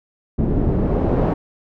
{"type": "noise with low-pass filter sweep", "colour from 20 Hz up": "pink", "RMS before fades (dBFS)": -18, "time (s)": [0.38, 1.34], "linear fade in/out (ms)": 10, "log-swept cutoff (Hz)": [310, 670], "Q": 1, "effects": []}